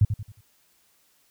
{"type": "tone with echo", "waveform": "sine", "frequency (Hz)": 103.83, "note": "G#2", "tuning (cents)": 0, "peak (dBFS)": -13, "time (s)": [0.01, 0.05], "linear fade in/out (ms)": 5, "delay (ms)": 90, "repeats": 4, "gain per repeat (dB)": -9, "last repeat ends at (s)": 0.41, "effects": ["white hiss -64 dBFS RMS until 1.3 s"]}